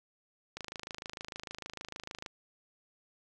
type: click train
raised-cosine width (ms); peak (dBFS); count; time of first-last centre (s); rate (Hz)
0.2; -23; 46; 0.57-2.262; 26.6
effects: none